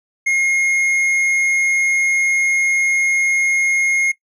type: tone with tanh clipping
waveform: sine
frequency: 2146 Hz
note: C7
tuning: 43 cents sharp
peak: -15 dBFS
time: 0.26-4.12 s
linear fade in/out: 10 ms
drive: 7 dB
effects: noise-tail reverb RT60 0.1 s tail -18 dB re dry